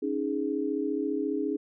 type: chord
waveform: sine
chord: C# suspended second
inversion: none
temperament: just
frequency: 277.2 / 311.8 / 415.8 Hz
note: C#4 / D#4 / G#4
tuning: 0 / +4 / +2 cents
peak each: -31 dBFS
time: 0.02-1.57 s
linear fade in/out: 10 ms
effects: none